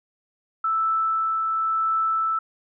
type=tone with tremolo; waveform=sine; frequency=1318.5 Hz; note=E6; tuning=in tune; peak=-19 dBFS; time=0.64-2.39 s; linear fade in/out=5 ms; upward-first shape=triangle; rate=0.94 Hz; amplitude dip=25%; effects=none